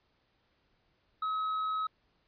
sine tone with tanh clipping, 1279 Hz, D#6, 47 cents sharp, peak -31 dBFS, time 1.22-1.87 s, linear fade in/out 5 ms, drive 4 dB, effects pink hiss -73 dBFS RMS until 2.27 s + resampled to 11025 Hz

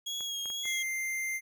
30% pulse tone with vibrato, 3300 Hz, G#7, 12 cents flat, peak -31 dBFS, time 0.06-0.83 s, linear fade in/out 10 ms, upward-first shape sine, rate 2.1 Hz, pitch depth 24 cents each way
clicks, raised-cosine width 0.5 ms, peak -33 dBFS, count 4, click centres 0.207 / 0.457 / 0.502 / 0.655 s
square tone, 2093 Hz, C7, in tune, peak -32 dBFS, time 0.63-1.41 s, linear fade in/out 50 ms
effects none

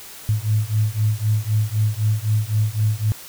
sine beating tone pair, 105.5 / 109.4 Hz, G#2 / A2, +28 / -9 cents, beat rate 3.9 Hz, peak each -20 dBFS, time 0.29-3.12 s, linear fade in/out 0 ms, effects white hiss -39 dBFS RMS until 3.28 s

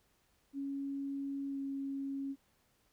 sine tone with pitch glide, 277.2 to 274.5 Hz, C#4 to C#4, 0 to -17 cents, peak -36 dBFS, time 0.53-2.36 s, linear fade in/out 50 ms, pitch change -17 cents, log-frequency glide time 1.49-1.58 s, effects pink hiss -73 dBFS RMS until 2.92 s

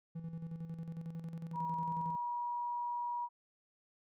triangle tone with tremolo, 164.81 Hz, E3, in tune, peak -37 dBFS, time 0.15-2.16 s, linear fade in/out 10 ms, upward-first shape square, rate 11 Hz, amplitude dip 55%
sine tone, 961 Hz, B5, 48 cents flat, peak -35 dBFS, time 1.53-3.29 s, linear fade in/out 50 ms
effects none

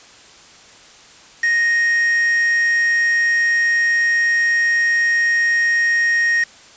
triangle tone with quantisation, 1864 Hz, A#6, 1 cent flat, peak -12 dBFS, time 1.43-6.44 s, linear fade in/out 5 ms, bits 4, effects white hiss -44 dBFS RMS until 6.76 s + resampled to 16000 Hz

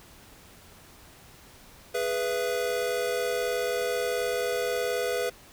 square chord, E major, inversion first, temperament equal with one note detuned, 415.3 / 493.9 / 670.8 Hz, G#4 / B4 / E5, 0 / 0 / +30 cents, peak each -33 / -29 / -34 dBFS, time 1.94-5.3 s, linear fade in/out 10 ms, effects pink hiss -52 dBFS RMS until 5.52 s

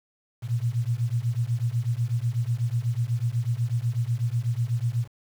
sine beating tone pair, 114.3 / 122.4 Hz, A#2 / B2, -34 / -15 cents, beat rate 8.1 Hz, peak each -26 dBFS, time 0.42-5.08 s, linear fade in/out 50 ms, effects 8-bit

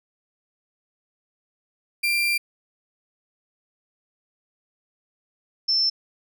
35% pulse / sine tone pair in turn, 2374 / 5329 Hz, D7 / E8, +18 / +18 cents, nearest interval octave + major second, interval 1400 cents, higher second, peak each -18 dBFS, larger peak neither, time 2.03-2.38 / 5.68-5.9 s, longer first, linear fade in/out 10 ms, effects none

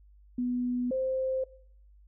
sine tone pair in turn, 246.9 / 523.2 Hz, B3 / C5, 0 / 0 cents, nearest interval octave + minor second, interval 1300 cents, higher second, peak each -27 dBFS, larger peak neither, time 0.38-0.91 / 0.91-1.44 s, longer neither, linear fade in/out 5 ms, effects noise-tail reverb RT60 0.6 s tail -20 dB re dry + added 50 Hz sine -54 dBFS peak until 2.07 s

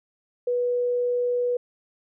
sine tone, 489.1 Hz, B4, 17 cents flat, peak -21 dBFS, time 0.47-1.57 s, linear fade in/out 5 ms, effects none

